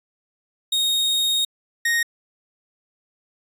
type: tone pair in turn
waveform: 40% pulse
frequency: 3729 / 1864.5 Hz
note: A#7 / A#6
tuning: 0 / 0 cents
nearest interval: octave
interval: 1200 cents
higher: first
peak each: -17 dBFS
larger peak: neither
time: 0.72-1.45 / 1.85-2.03 s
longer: first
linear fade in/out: 5 ms
effects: resampled to 32000 Hz